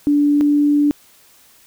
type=tone pair in turn; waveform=sine; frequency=290.8 / 291.8 Hz; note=D4 / D4; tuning=-17 / -11 cents; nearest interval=unison; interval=6 cents; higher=second; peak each=-11 dBFS; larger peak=neither; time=0.07-0.41 / 0.41-0.91 s; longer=second; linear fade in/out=0 ms; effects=white hiss -50 dBFS RMS until 1.66 s